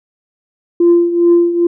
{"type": "tone with tremolo", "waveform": "sine", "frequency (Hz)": 344.4, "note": "F4", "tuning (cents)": -24, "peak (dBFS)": -3, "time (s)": [0.8, 1.67], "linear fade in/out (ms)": 5, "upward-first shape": "triangle", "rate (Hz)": 2.4, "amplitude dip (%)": 75, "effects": ["tanh soft clip ceiling -2 dBFS"]}